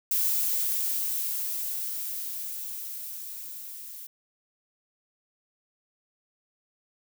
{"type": "noise with level ramp", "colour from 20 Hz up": "violet", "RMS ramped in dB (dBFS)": [-25, -42], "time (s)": [0.11, 4.07], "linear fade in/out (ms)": 5, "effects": []}